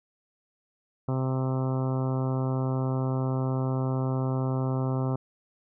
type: harmonic tone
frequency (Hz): 130.81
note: C3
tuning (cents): 0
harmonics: 1 / 2 / 3 / 4 / 5 / 6 / 7 / 8 / 9 / 10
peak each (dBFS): -26 / -32 / -36 / -38 / -40 / -42 / -43 / -44 / -45 / -46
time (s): 1.08-5.16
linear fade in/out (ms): 5
effects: none